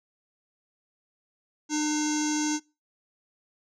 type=tone with low-pass filter; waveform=square; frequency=302.2 Hz; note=D4; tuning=50 cents sharp; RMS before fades=-27 dBFS; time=1.69-2.6 s; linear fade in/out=50 ms; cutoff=6400 Hz; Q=8.5; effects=noise-tail reverb RT60 0.3 s tail -25 dB re dry